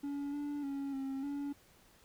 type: tone with pitch steps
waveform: triangle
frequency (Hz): 283.8 / 290.1 / 277.5 / 269.5 / 284.2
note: C#4 / D4 / C#4 / C#4 / C#4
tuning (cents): +41 / -21 / +2 / -49 / +43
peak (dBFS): -34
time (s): 0.03-1.53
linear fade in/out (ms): 10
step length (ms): 300
effects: pink hiss -64 dBFS RMS until 2.04 s